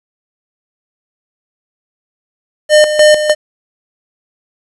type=tone with tremolo; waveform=square; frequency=606 Hz; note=D#5; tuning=46 cents flat; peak=-4 dBFS; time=2.69-3.35 s; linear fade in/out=50 ms; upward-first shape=square; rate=3.3 Hz; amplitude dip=65%; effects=resampled to 24000 Hz + 7-bit